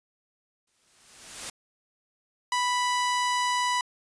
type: noise with exponential growth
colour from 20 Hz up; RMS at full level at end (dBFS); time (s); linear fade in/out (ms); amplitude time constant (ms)
white; -33; 0.67-1.5; 5; 180
type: tone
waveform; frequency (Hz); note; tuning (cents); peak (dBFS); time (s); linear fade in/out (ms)
sawtooth; 987.8; B5; 0; -20; 2.52-3.81; 2
effects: resampled to 22050 Hz